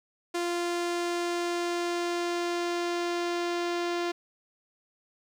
sawtooth tone with low-pass filter sweep, 347.1 Hz, F4, 11 cents flat, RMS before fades -30 dBFS, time 0.34-4.12 s, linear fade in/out 10 ms, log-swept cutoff 8700 to 5100 Hz, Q 0.97, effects 10-bit

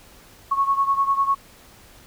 sine beating tone pair, 1100 / 1110 Hz, C#6 / C#6, -14 / +2 cents, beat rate 10 Hz, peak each -19 / -23 dBFS, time 0.51-1.35 s, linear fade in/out 10 ms, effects pink hiss -49 dBFS RMS until 2.06 s

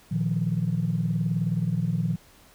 sine chord, Bb suspended fourth, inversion none, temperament equal, 116.54 / 155.56 / 174.61 Hz, Bb2 / Eb3 / F3, 0 / 0 / 0 cents, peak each -28 / -26 / -26 dBFS, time 0.11-2.16 s, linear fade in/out 10 ms, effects tanh soft clip ceiling -15 dBFS + pink hiss -55 dBFS RMS until 2.54 s

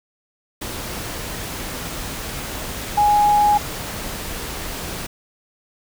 sine tone in noise, 830.6 Hz, G#5, in tune, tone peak -12 dBFS, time 2.97-3.58 s, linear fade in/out 10 ms, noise pink, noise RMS -29 dBFS, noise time 0.61-5.07 s, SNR +14 dB, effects none

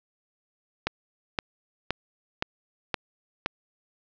click train, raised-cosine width 0.3 ms, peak -9 dBFS, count 6, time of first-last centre 0.87-3.461 s, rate 1.93 Hz, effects resampled to 16000 Hz + 7-bit

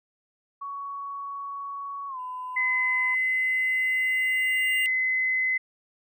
sine tone with pitch glide, 1119 to 1008.5 Hz, C#6 to B5, +16 to +36 cents, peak -32 dBFS, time 0.61-3.15 s, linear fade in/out 10 ms, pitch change -180 cents, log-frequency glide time 2.08-2.18 s
square tone with exponential growth, 2802 Hz, F7, 5 cents sharp, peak -28 dBFS, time 2.19-4.86 s, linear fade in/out 0 ms, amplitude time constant 580 ms
sine tone, 2038 Hz, C7, 46 cents flat, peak -22 dBFS, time 2.56-5.58 s, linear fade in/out 10 ms
effects none

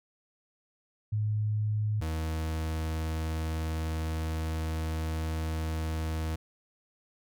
sine / 40% pulse tone pair in turn, 106.4 / 79.71 Hz, G#2 / D#2, +42 / +42 cents, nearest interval perfect fourth, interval 500 cents, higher first, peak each -26 / -29 dBFS, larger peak first, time 1.12-2.01 / 2.01-6.36 s, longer second, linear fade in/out 10 ms, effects none

